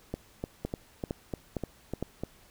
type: two click trains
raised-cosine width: 2 ms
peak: -19 / -18 dBFS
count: 8 / 4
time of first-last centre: 0.14-2.236 / 0.65-2.026 s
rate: 3.34 / 2.18 Hz
effects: pink hiss -59 dBFS RMS until 2.5 s